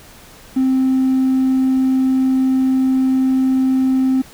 triangle tone, 261.9 Hz, C4, 2 cents sharp, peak -9 dBFS, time 0.56-4.22 s, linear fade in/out 10 ms, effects tanh soft clip ceiling -8 dBFS + pink hiss -42 dBFS RMS until 4.33 s

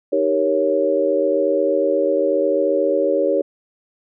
sine chord, Eb dominant seventh, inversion none, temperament equal, 311.1 / 392 / 466.2 / 554.4 Hz, Eb4 / G4 / Bb4 / Db5, 0 / 0 / 0 / 0 cents, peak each -23 / -21 / -22 / -18 dBFS, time 0.12-3.42 s, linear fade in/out 10 ms, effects none

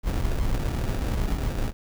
brown noise with sample-and-hold, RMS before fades -25 dBFS, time 0.03-1.73 s, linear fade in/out 50 ms, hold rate 1050 Hz, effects none

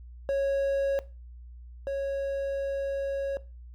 triangle tone pair in turn, 551 / 551 Hz, C#5 / C#5, -11 / -11 cents, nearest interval unison, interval 0 cents, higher neither, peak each -22 / -26 dBFS, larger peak first, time 0.29-0.99 / 1.87-3.37 s, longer second, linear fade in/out 0 ms, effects noise-tail reverb RT60 0.3 s tail -18 dB re dry + added 60 Hz sine -43 dBFS peak until 3.74 s

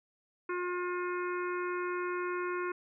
harmonic tone, 357 Hz, F4, 38 cents sharp, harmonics 1 / 3 / 4 / 5 / 6 / 7, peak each -34 / -38 / -40 / -47 / -48 / -48 dBFS, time 0.49-2.72 s, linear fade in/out 5 ms, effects none

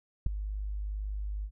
sine tone with ADSR envelope, 51 Hz, G#1, 31 cents flat, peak -18 dBFS, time 0.26-1.51 s, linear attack 5 ms, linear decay 5 ms, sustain -14 dB, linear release 71 ms, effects none

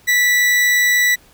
40% pulse tone, 1963 Hz, B6, 11 cents flat, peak -11 dBFS, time 0.07-1.16 s, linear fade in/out 20 ms, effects pink hiss -50 dBFS RMS until 1.33 s

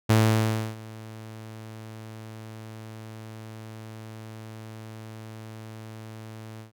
sawtooth tone with ADSR envelope, 110 Hz, A2, in tune, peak -12 dBFS, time 0.09-6.72 s, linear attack 12 ms, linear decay 650 ms, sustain -23 dB, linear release 120 ms, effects none

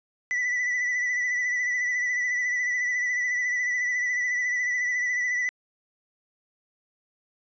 triangle tone with vibrato, 1975.5 Hz, B6, in tune, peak -22 dBFS, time 0.31-5.49 s, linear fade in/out 0 ms, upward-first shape sine, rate 14 Hz, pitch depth 33 cents each way, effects resampled to 16000 Hz

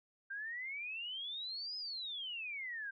sine exponential two-way sweep, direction up then down, 1568 to 5110 to 1568 Hz, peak -40 dBFS, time 0.3-2.91 s, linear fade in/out 10 ms, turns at 1.77 s, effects none

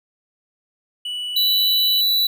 triangle tone with pitch glide, 2954 to 2990 Hz, F#7 to F#7, -3 to +17 cents, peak -23 dBFS, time 1.05-2.01 s, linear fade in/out 5 ms, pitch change +20 cents, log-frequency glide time 1.32-1.49 s
square tone, 3951 Hz, B7, in tune, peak -16 dBFS, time 1.36-2.27 s, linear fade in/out 5 ms
effects none

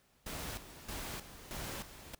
pink noise with tremolo, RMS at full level -42 dBFS, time 0.26-2.15 s, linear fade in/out 5 ms, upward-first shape square, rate 1.6 Hz, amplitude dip 70%, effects pink hiss -70 dBFS RMS until 2.19 s

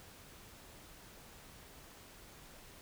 silence, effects pink hiss -56 dBFS RMS until 2.81 s

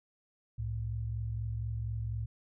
sine tone pair together, 65.41 / 109.56 Hz, C2 / A2, 0 / -7 cents, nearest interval major sixth, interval 893 cents, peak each -38 / -34 dBFS, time 0.58-2.26 s, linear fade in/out 10 ms, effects none

